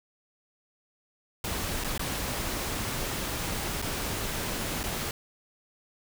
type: noise with dropouts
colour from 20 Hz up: pink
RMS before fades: -32 dBFS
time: 1.44-5.11 s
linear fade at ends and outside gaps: 2 ms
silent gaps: 1.839-1.844 / 1.978-1.994 / 3.818-3.823 / 4.832-4.838 s
effects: none